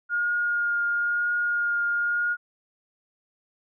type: tone with vibrato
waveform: sine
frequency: 1422 Hz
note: F6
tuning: 31 cents sharp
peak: -22 dBFS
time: 0.09-2.37 s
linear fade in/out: 50 ms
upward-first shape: triangle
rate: 1 Hz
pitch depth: 13 cents each way
effects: none